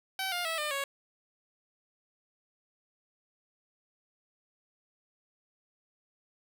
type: tone with pitch steps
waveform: 10% pulse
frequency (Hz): 766 / 706.5 / 651.6 / 601 / 554.3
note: G5 / F5 / E5 / D5 / C#5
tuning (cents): -40 / +20 / -20 / +40 / 0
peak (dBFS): -23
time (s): 0.19-0.84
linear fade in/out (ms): 2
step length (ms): 130
effects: none